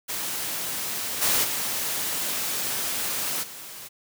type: noise with level steps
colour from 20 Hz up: white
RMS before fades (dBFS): -30 / -22 / -28 / -40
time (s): 0.08-3.89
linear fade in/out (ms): 20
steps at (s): 1.21 / 1.43 / 3.42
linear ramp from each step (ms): 20
effects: high-pass 100 Hz 12 dB/octave